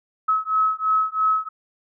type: beating tone pair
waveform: sine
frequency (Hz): 1285 / 1288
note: E6 / E6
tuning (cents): -45 / -41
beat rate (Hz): 3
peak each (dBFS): -21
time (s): 0.28-1.49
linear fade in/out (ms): 10
effects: none